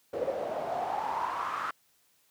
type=noise with band-pass filter sweep; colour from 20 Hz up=pink; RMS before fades=-33 dBFS; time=0.13-1.71 s; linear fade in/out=5 ms; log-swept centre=490 to 1300 Hz; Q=7.2; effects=white hiss -68 dBFS RMS until 2.3 s + high-pass 60 Hz 12 dB/octave